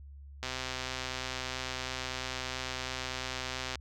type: click train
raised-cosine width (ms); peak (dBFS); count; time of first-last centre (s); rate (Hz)
0.2; -18; 430; 0.43-3.756; 129
effects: added 70 Hz sine -46 dBFS peak until 3.8 s